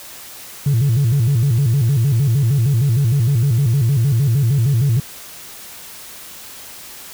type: tone with vibrato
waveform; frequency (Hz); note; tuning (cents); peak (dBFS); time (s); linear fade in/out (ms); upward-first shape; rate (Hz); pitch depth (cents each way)
sine; 127.2; C3; -48; -10; 0.66-5; 5; square; 6.5; 190
effects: tanh soft clip ceiling -10 dBFS + white hiss -36 dBFS RMS until 7.13 s